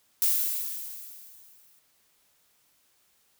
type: noise with exponential decay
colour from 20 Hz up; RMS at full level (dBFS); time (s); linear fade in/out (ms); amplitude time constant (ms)
violet; -22; 0.22-1.79; 0; 340
effects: white hiss -67 dBFS RMS until 3.39 s